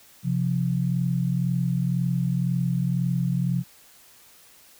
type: tone pair together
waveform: sine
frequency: 132.44 / 174.4 Hz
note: C3 / F3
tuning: +21 / -2 cents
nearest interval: perfect fourth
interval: 477 cents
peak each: -24 dBFS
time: 0.23-3.64 s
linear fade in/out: 50 ms
effects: white hiss -53 dBFS RMS until 4.79 s